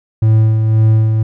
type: tone with tremolo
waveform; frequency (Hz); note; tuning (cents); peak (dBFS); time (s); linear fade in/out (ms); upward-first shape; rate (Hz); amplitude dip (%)
triangle; 110; A2; 0; -4; 0.22-1.23; 5; sine; 1.9; 40
effects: none